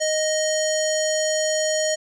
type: tone with low-pass filter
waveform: square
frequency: 622.3 Hz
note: D#5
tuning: in tune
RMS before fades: -22 dBFS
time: 0-1.96 s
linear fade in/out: 20 ms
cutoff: 6700 Hz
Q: 5.8
effects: none